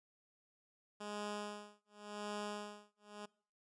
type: tone with tremolo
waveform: 10% pulse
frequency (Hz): 207.7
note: G#3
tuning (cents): 0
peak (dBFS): -32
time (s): 1-3.26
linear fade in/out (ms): 10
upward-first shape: sine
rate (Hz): 0.9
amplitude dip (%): 100
effects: noise-tail reverb RT60 0.5 s tail -24 dB re dry + resampled to 22050 Hz